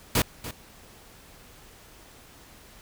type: noise with echo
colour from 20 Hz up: pink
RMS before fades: -22 dBFS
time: 0.15-0.22 s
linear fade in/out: 2 ms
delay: 290 ms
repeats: 1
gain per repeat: -14 dB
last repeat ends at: 0.51 s
effects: pink hiss -51 dBFS RMS until 2.81 s